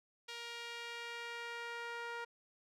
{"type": "tone with band-pass filter sweep", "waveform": "sawtooth", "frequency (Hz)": 470.3, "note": "A#4", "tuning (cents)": 15, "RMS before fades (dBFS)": -45, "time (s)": [0.28, 2.25], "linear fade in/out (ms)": 10, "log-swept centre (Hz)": [3300, 1400], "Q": 1.2, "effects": []}